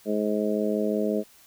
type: harmonic tone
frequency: 105.6 Hz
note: G#2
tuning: 29 cents sharp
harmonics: 2 / 3 / 4 / 5 / 6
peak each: -27 / -31 / -28 / -31 / -31 dBFS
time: 0.05-1.24 s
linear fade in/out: 50 ms
effects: white hiss -55 dBFS RMS until 1.46 s